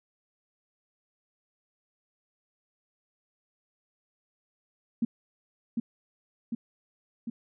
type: tone with echo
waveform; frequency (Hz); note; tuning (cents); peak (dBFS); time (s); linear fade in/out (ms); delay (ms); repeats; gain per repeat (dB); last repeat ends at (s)
sine; 231.5; A#3; -12; -22; 5.02-5.05; 5; 750; 3; -3; 7.3
effects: none